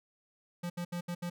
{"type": "tone bursts at uneven times", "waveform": "square", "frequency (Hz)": 174.61, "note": "F3", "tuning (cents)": 0, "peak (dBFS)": -35, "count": 5, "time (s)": [[0.63, 0.7], [0.77, 0.85], [0.92, 1.01], [1.08, 1.15], [1.22, 1.3]], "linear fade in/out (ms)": 10, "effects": []}